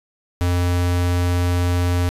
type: tone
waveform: square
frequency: 88.4 Hz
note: F2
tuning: 22 cents sharp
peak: -17 dBFS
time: 0.41-2.09 s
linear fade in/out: 0 ms
effects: resampled to 32000 Hz + 9-bit